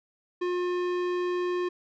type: tone with tanh clipping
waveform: sine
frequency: 357.2 Hz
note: F4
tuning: 39 cents sharp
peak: -28 dBFS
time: 0.41-1.69 s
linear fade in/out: 10 ms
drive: 17 dB
effects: none